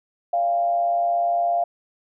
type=tone with frequency modulation; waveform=sine; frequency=693 Hz; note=F5; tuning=14 cents flat; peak=-18 dBFS; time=0.33-1.64 s; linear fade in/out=5 ms; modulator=117 Hz; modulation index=0.39; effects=none

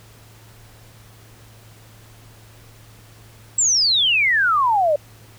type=exponential sweep; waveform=sine; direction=down; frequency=7770 to 568 Hz; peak=-14 dBFS; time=3.58-4.96 s; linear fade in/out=5 ms; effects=added 110 Hz sine -46 dBFS peak until 5.38 s + pink hiss -49 dBFS RMS until 5.38 s

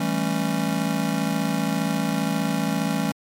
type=chord; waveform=square; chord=A dominant seventh; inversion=second; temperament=just; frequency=165 / 198 / 220 / 275 Hz; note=E3 / G3 / A3 / C#4; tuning=+2 / +18 / 0 / -14 cents; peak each=-28 dBFS; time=0-3.12 s; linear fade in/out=5 ms; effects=MP3 64 kbps

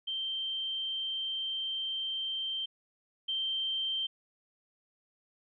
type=tone pair in turn; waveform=sine; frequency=3136 / 3136 Hz; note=G7 / G7; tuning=0 / 0 cents; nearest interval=unison; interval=0 cents; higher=neither; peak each=-32 / -30 dBFS; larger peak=second; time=0.07-2.66 / 3.28-4.07 s; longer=first; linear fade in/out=10 ms; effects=none

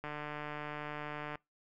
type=click train; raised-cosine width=0.5 ms; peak=-26 dBFS; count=197; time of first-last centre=0.04-1.355 s; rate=149 Hz; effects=noise-tail reverb RT60 0.2 s tail -24 dB re dry

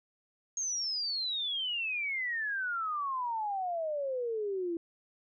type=exponential sweep; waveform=sine; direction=down; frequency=6570 to 329.6 Hz; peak=-31 dBFS; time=0.57-4.77 s; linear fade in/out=2 ms; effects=none

